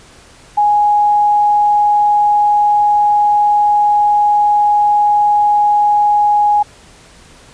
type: tone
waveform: sine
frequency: 830.6 Hz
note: G#5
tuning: in tune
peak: -8 dBFS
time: 0.57-6.63 s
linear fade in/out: 10 ms
effects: pink hiss -42 dBFS RMS until 7.53 s + resampled to 22050 Hz